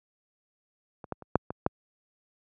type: clicks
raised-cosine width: 1 ms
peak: -27 / -17 / -30 / -6 / -19 / -9 dBFS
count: 6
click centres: 1.042 / 1.123 / 1.223 / 1.356 / 1.505 / 1.664 s
effects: high-pass 80 Hz 12 dB/octave